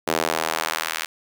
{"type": "tone with high-pass filter sweep", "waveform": "sawtooth", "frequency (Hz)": 80.4, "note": "E2", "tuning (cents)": -43, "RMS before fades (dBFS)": -25, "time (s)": [0.07, 1.06], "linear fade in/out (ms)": 10, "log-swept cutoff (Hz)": [410, 1800], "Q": 0.92, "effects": []}